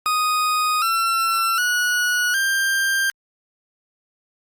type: tone with pitch steps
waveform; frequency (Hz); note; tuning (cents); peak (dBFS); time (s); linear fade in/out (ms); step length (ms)
40% pulse; 1244.5 / 1349.3 / 1463 / 1586.2; D#6 / E6 / F#6 / G6; 0 / +40 / -20 / +20; -17; 0.06-3.1; 0; 760
effects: Opus 48 kbps